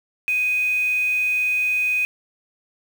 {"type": "tone with quantisation", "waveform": "sine", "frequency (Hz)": 2498, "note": "D#7", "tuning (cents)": 6, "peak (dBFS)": -18, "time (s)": [0.28, 2.05], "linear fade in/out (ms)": 0, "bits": 6, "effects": []}